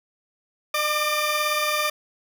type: tone pair together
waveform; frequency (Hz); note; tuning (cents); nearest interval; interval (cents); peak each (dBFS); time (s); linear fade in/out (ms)
15% pulse; 604 / 1190; D5 / D6; +48 / +22; octave; 1174; -18; 0.74-1.9; 5
effects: none